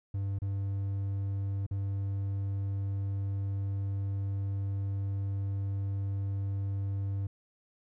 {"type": "tone with dropouts", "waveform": "triangle", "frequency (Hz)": 98.6, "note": "G2", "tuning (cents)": 11, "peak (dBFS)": -28, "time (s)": [0.14, 7.27], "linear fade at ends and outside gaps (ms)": 5, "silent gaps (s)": [[0.388, 0.418], [1.665, 1.71]], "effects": []}